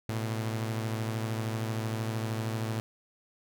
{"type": "beating tone pair", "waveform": "sawtooth", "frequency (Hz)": [110.6, 123.6], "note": ["A2", "B2"], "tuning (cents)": [9, 2], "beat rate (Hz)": 13, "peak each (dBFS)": [-27, -35], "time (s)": [0.09, 2.8], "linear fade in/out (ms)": 0, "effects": []}